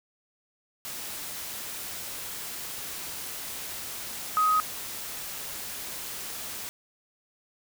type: tone in noise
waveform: sine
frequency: 1258 Hz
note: D#6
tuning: 19 cents sharp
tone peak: -20 dBFS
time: 4.37-4.6 s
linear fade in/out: 0 ms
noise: white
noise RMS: -37 dBFS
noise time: 0.85-6.69 s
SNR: +14 dB
effects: none